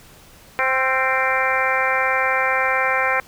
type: harmonic tone with a mistuned harmonic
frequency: 261.6 Hz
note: C4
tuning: in tune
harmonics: 2 / 3 / 4 / 5 / 6 / 7 / 8 / 9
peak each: -25 / -25 / -25 / -25 / -25 / -25 / -25 / -25 dBFS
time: 0.59-3.2 s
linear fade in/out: 0 ms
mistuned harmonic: 5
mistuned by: +39 cents
effects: pink hiss -47 dBFS RMS until 3.27 s